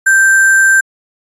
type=tone with sample-and-hold; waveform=sine; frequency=1568 Hz; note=G6; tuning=in tune; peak=-5 dBFS; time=0.06-0.81 s; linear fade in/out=10 ms; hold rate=8820 Hz; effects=resampled to 22050 Hz

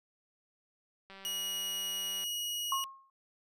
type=click train; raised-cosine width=0.3 ms; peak=-35 dBFS; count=222; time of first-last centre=1.1-2.239 s; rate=194 Hz
type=tone; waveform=sawtooth; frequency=2900 Hz; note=F#7; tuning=35 cents flat; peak=-31 dBFS; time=1.25-2.84 s; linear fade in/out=0 ms
type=tone with exponential decay; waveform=sine; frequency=1079 Hz; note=C#6; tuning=47 cents flat; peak=-27 dBFS; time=2.72-3.1 s; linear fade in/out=2 ms; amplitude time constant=81 ms
effects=none

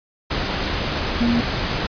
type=tone in noise; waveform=sine; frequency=235.9 Hz; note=A#3; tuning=21 cents sharp; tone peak=-16 dBFS; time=1.2-1.41 s; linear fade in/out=10 ms; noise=pink; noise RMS=-23 dBFS; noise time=0.3-1.87 s; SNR=+4 dB; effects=resampled to 11025 Hz

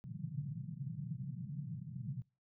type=band-pass noise; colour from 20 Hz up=white; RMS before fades=-43 dBFS; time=0.04-2.22 s; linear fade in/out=0 ms; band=120 to 170 Hz; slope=48 dB/octave; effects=noise-tail reverb RT60 0.3 s tail -24 dB re dry

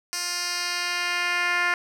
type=tone with band-pass filter sweep; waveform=10% pulse; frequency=352.1 Hz; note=F4; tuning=14 cents sharp; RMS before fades=-26 dBFS; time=0.13-1.74 s; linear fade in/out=0 ms; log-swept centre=6400 to 1900 Hz; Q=1.4; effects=none

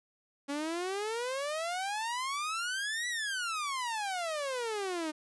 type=exponential two-way sweep; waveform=sawtooth; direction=up then down; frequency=277.2 to 1975.5 to 301 Hz; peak=-29 dBFS; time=0.48-5.12 s; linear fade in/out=20 ms; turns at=3.08 s; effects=resampled to 24000 Hz

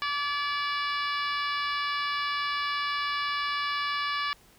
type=harmonic tone with a mistuned harmonic; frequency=578 Hz; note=D5; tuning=28 cents flat; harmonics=2 / 3 / 4 / 5 / 6 / 7 / 8 / 9; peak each=-30 / -34 / -36 / -38 / -40 / -41 / -42 / -43 dBFS; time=0.02-4.33 s; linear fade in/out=0 ms; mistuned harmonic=3; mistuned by=-18 cents; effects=pink hiss -58 dBFS RMS until 4.58 s

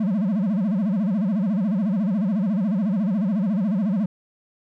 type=tone with vibrato; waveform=triangle; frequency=199.9 Hz; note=G3; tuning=34 cents sharp; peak=-17 dBFS; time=0-4.06 s; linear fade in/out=5 ms; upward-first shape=sine; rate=14 Hz; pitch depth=220 cents each way; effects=none

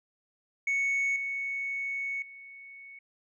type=tone with level steps; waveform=sine; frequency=2217 Hz; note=C#7; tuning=in tune; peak=-23 / -30 / -45 dBFS; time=0.67-2.99 s; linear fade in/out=5 ms; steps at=1.16 / 2.22 s; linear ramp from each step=2 ms; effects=tanh soft clip ceiling -24 dBFS

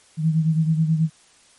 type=beating tone pair; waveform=sine; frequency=158.3 / 167.6 Hz; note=D#3 / E3; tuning=+30 / +29 cents; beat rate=9.3 Hz; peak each=-17 / -24 dBFS; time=0.17-1.1 s; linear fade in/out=50 ms; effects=white hiss -54 dBFS RMS until 1.58 s + MP3 48 kbps

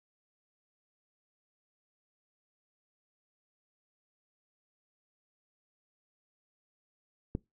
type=click; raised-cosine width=3 ms; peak=-19 dBFS; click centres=7.351 s; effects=noise-tail reverb RT60 0.2 s tail -23 dB re dry

